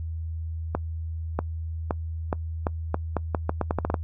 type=accelerating click train; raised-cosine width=1 ms; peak=-10 dBFS; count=15; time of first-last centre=0.75-3.942 s; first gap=640 ms; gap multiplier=0.81; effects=noise-tail reverb RT60 0.1 s tail -24 dB re dry + added 81 Hz sine -29 dBFS peak until 4.03 s